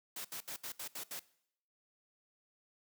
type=noise bursts; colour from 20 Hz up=white; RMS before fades=-43 dBFS; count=7; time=0.16-1.195 s; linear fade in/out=5 ms; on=87 ms; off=71 ms; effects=noise-tail reverb RT60 0.7 s tail -20 dB re dry + high-pass 150 Hz 12 dB/octave